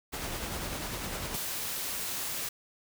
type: noise with tremolo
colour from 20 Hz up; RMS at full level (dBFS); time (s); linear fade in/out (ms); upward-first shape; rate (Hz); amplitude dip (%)
pink; -35; 0.12-1.37; 20; sine; 10; 30
type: noise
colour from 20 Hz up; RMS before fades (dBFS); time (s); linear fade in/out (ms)
white; -35; 1.34-2.49; 5
effects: none